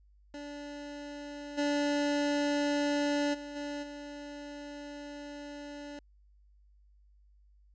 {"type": "tone with level steps", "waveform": "25% pulse", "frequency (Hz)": 289.7, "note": "D4", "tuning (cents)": -24, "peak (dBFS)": [-37, -24, -37, -32, -38], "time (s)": [0.34, 5.99], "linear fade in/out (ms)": 2, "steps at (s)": [1.57, 3.33, 3.55, 3.82], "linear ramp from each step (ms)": 20, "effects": ["added 50 Hz sine -59 dBFS peak until 7.74 s", "resampled to 16000 Hz"]}